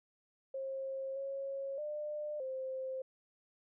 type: tone with pitch steps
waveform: sine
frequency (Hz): 536 / 547 / 599 / 524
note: C5 / C#5 / D5 / C5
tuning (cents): +42 / -23 / +34 / +2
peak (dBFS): -37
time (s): 0.54-3.02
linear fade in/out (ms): 5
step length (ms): 620
effects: none